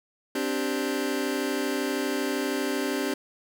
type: chord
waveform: sawtooth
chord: C suspended second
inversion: none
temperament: just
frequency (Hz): 261.6 / 294.3 / 392.4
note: C4 / D4 / G4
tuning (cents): 0 / +4 / +2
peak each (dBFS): -26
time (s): 0.35-3.14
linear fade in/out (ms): 5
effects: none